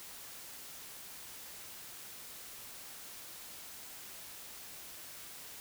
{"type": "silence", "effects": ["white hiss -49 dBFS RMS until 5.6 s"]}